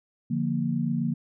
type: chord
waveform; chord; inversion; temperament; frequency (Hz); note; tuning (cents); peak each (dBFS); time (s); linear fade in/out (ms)
sine; Bb major; first; equal; 146.83 / 174.61 / 233.1; D3 / F3 / Bb3; 0 / 0 / 0; -29 / -29 / -27; 0.3-1.14; 10
effects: none